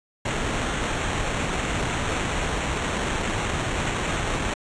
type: noise with sample-and-hold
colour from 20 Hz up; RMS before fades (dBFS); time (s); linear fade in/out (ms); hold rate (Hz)
pink; -26; 0.25-4.54; 5; 4900
effects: resampled to 22050 Hz